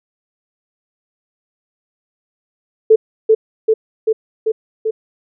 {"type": "tone with echo", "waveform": "sine", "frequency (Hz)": 440.3, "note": "A4", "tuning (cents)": 1, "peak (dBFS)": -4, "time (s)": [2.9, 2.96], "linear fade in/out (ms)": 10, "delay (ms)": 390, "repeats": 5, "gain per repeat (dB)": -2, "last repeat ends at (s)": 4.91, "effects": []}